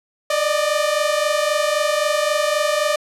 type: tone pair together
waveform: sawtooth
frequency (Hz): 587.3 / 611.1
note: D5 / D#5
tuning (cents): 0 / -31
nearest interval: minor second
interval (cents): 69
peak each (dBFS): -16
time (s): 0.3-2.96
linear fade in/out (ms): 5
effects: low-pass 11000 Hz 12 dB/octave